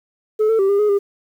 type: tone with pitch steps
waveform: sine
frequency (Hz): 430.4 / 447 / 389.4 / 401.8 / 419.8 / 401.5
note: A4 / A4 / G4 / G4 / G#4 / G4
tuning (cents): -38 / +27 / -12 / +43 / +19 / +41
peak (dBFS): -10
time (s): 0.39-0.99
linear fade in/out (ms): 20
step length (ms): 100
effects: tanh soft clip ceiling -12 dBFS + 8-bit